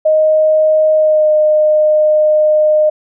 sine tone with pitch glide, 622.3 to 612.3 Hz, D#5 to D#5, 0 to -28 cents, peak -7 dBFS, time 0.05-2.9 s, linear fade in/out 10 ms, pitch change -28 cents, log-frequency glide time 0.94-1.32 s, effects none

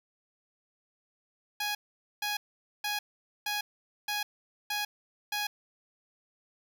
10% pulse tone bursts, 830.6 Hz, G#5, in tune, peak -22 dBFS, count 7, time 1.6-5.47 s, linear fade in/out 5 ms, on 150 ms, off 470 ms, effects none

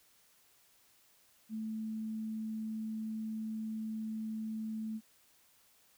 sine tone, 219.3 Hz, A3, 6 cents flat, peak -36 dBFS, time 1.49-5.01 s, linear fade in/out 50 ms, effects white hiss -67 dBFS RMS until 5.97 s

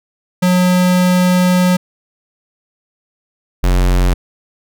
square tone pair in turn, 181.1 / 45.07 Hz, F#3 / F#1, -37 / -45 cents, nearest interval 2 octaves, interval 2408 cents, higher first, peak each -10 dBFS, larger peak neither, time 0.42-1.77 / 3.63-4.14 s, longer first, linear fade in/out 10 ms, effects none

